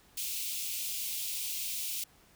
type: high-pass noise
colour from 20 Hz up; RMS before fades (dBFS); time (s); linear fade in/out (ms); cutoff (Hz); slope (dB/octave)
white; -36; 0.17-2.04; 5; 2400; 48
effects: pink hiss -62 dBFS RMS until 2.35 s